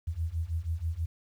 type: beating tone pair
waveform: sine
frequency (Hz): 79.1 / 85.3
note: D#2 / F2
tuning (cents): +29 / -40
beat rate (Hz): 6.2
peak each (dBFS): -33 / -32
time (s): 0.07-1.06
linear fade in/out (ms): 10
effects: 10-bit